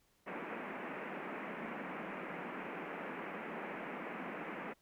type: band-pass noise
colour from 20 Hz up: pink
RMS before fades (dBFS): -44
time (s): 0.26-4.74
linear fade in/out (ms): 20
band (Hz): 180 to 2500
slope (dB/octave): 48
effects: pink hiss -73 dBFS RMS until 4.81 s